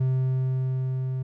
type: tone with level ramp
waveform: triangle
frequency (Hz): 130.1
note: C3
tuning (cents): -9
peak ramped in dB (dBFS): -18 to -24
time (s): 0-1.23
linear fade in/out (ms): 10
effects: none